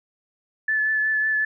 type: tone with vibrato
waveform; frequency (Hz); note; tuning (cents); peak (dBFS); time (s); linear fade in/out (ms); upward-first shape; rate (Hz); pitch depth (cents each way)
sine; 1737; A6; -23; -19; 0.68-1.45; 5; triangle; 5.4; 19
effects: none